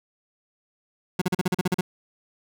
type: tone bursts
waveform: 30% pulse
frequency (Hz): 181.8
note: F#3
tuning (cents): -30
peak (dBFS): -17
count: 10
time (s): 1.19-1.81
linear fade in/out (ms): 5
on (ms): 26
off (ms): 40
effects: none